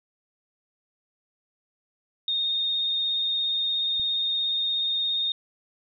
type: tone with vibrato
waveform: sine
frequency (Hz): 3685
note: A#7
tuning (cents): -21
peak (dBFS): -23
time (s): 2.28-5.32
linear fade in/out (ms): 2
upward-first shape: sine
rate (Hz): 17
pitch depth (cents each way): 16
type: click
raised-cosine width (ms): 5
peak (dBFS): -33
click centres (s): 3.997
effects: none